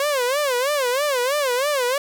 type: tone with vibrato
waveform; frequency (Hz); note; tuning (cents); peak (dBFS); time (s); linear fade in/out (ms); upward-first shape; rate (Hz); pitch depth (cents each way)
sawtooth; 538; C5; +48; -15; 0-1.98; 2; sine; 3.1; 180
effects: none